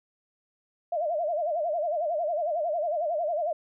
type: tone with vibrato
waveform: sine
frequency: 645 Hz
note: E5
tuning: 38 cents flat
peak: -25 dBFS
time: 0.92-3.53 s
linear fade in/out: 5 ms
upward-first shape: sine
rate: 11 Hz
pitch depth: 160 cents each way
effects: none